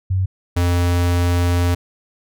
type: tone pair in turn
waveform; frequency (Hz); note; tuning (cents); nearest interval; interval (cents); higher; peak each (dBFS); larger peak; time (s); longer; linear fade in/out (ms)
sine / square; 94.1 / 87.7; F#2 / F2; +30 / +8; minor second; 122; first; -15 / -15; neither; 0.1-0.26 / 0.56-1.75; second; 10
effects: none